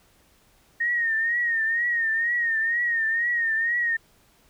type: tone with vibrato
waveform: sine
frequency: 1851 Hz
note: A#6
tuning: 13 cents flat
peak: -21 dBFS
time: 0.8-3.97 s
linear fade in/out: 10 ms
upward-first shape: triangle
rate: 2.1 Hz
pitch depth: 83 cents each way
effects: pink hiss -60 dBFS RMS until 4.49 s